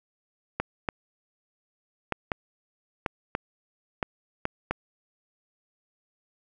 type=clicks; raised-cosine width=0.5 ms; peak=-11 dBFS; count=9; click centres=0.6 / 0.888 / 2.123 / 2.318 / 3.062 / 3.351 / 4.028 / 4.454 / 4.71 s; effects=none